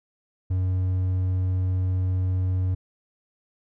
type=tone; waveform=triangle; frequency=92.5 Hz; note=F#2; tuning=in tune; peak=-19 dBFS; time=0.5-2.75 s; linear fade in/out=10 ms; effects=none